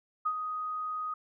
sine tone with ADSR envelope, 1249 Hz, D#6, 6 cents sharp, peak -25 dBFS, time 0.25-1.14 s, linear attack 14 ms, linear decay 64 ms, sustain -7 dB, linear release 5 ms, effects none

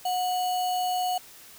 sine tone with sample-and-hold, 730 Hz, F#5, 24 cents flat, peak -24 dBFS, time 0.05-1.18 s, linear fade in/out 5 ms, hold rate 3675 Hz, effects white hiss -49 dBFS RMS until 1.58 s

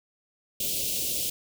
white band-stop noise, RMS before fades -29 dBFS, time 0.6-1.3 s, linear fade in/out 5 ms, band 610 to 2600 Hz, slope 48 dB/octave, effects none

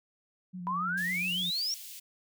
sine tone with vibrato, 179.5 Hz, F3, 48 cents sharp, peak -37 dBFS, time 0.53-1.51 s, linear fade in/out 20 ms, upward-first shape square, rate 7.2 Hz, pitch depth 33 cents each way
sine exponential sweep, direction up, 976 to 5700 Hz, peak -29 dBFS, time 0.67-1.74 s, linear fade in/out 0 ms
white high-pass noise, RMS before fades -45 dBFS, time 0.97-2 s, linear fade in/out 10 ms, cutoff 2600 Hz, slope 24 dB/octave
effects none

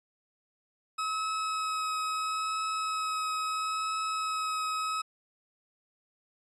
40% pulse tone with vibrato, 1281 Hz, E6, 50 cents flat, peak -29 dBFS, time 0.98-5.02 s, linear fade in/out 10 ms, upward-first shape triangle, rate 0.75 Hz, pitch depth 12 cents each way, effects resampled to 24000 Hz

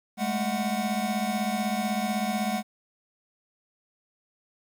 square tone cluster, 203.8 / 219.8 / 739 Hz, G#3 / A3 / F#5, -32 / -2 / -2 cents, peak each -31 dBFS, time 0.17-2.63 s, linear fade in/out 50 ms, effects 10-bit

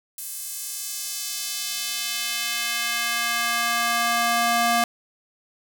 square tone with high-pass filter sweep, 235.2 Hz, A#3, 16 cents sharp, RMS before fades -25 dBFS, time 0.18-4.84 s, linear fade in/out 2 ms, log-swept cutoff 10000 to 610 Hz, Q 0.96, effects none

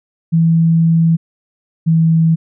sine tone pair in turn, 164.6 / 162.8 Hz, E3 / E3, -2 / -21 cents, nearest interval unison, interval 19 cents, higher first, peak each -8 dBFS, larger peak neither, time 0.32-1.17 / 1.86-2.36 s, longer first, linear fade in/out 20 ms, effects none

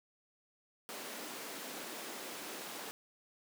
pink high-pass noise, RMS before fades -45 dBFS, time 0.89-2.91 s, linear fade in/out 0 ms, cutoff 240 Hz, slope 24 dB/octave, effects none

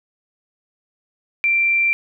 sine tone, 2357 Hz, D7, 6 cents sharp, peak -14 dBFS, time 1.44-1.93 s, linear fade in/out 0 ms, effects none

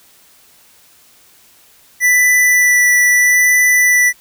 square tone with vibrato, 1976 Hz, B6, in tune, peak -9 dBFS, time 2-4.13 s, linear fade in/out 50 ms, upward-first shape sine, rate 0.77 Hz, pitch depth 10 cents each way, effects white hiss -48 dBFS RMS until 4.2 s

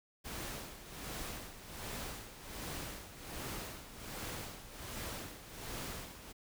pink noise with tremolo, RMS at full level -42 dBFS, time 0.24-6.33 s, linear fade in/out 20 ms, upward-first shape sine, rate 1.3 Hz, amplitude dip 70%, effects none

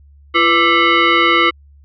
sine tone with frequency modulation, 493.9 Hz, B4, in tune, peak -9 dBFS, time 0.34-1.51 s, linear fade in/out 20 ms, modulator 835 Hz, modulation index 2.9, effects added 71 Hz sine -42 dBFS peak until 1.84 s

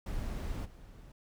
brown noise with level steps, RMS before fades -37 / -51 dBFS, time 0.06-1.12 s, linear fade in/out 5 ms, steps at 0.64 s, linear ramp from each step 20 ms, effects none

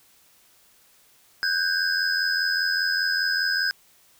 triangle tone cluster, 1516 / 1601 / 5040 Hz, F#6 / G6 / D#8, +42 / +36 / +21 cents, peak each -25 / -23 / -25 dBFS, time 1.43-3.71 s, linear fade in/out 0 ms, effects white hiss -58 dBFS RMS until 4.19 s

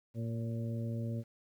harmonic tone with a mistuned harmonic, 115.4 Hz, A#2, 17 cents flat, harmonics 1 / 2 / 3 / 4 / 5, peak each -35 / -40 / -49 / -50 / -48 dBFS, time 0.14-1.24 s, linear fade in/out 50 ms, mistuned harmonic 5, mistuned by -23 cents, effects 11-bit

